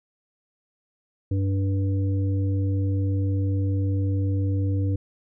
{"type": "harmonic tone", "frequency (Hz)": 97.3, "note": "G2", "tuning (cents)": -12, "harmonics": [1, 3, 5], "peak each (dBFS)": [-21, -30, -37], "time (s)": [1.31, 4.96], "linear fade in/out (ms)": 5, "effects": []}